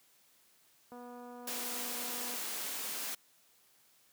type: click train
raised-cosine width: 1 ms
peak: -37 dBFS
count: 352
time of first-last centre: 0.92-2.359 s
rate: 244 Hz
type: high-pass noise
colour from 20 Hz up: white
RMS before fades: -39 dBFS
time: 1.47-3.15 s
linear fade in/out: 5 ms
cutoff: 200 Hz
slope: 24 dB/octave
effects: white hiss -67 dBFS RMS until 4.12 s + high-pass 100 Hz 12 dB/octave